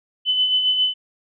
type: tone with tremolo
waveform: sine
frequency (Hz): 3018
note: F#7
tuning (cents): +34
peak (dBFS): -14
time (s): 0.25-0.94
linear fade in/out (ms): 50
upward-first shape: sine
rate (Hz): 7.4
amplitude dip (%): 45
effects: none